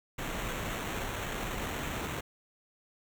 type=noise with sample-and-hold; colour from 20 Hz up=pink; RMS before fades=-36 dBFS; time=0.18-2.21 s; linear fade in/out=10 ms; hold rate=4900 Hz; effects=none